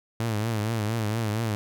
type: tone with vibrato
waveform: sawtooth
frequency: 110 Hz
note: A2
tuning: in tune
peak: -21 dBFS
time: 0.2-1.55 s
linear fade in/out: 0 ms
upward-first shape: triangle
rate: 4.3 Hz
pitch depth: 120 cents each way
effects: none